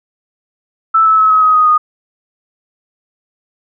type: tone with pitch steps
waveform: sine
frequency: 1318.5 / 1304.1 / 1289.9 / 1275.8 / 1261.9 / 1248.1 / 1234.5 Hz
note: E6 / E6 / E6 / D#6 / D#6 / D#6 / D#6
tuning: 0 / -19 / -38 / +43 / +24 / +5 / -14 cents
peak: -6 dBFS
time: 0.94-1.78 s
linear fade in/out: 10 ms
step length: 120 ms
effects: none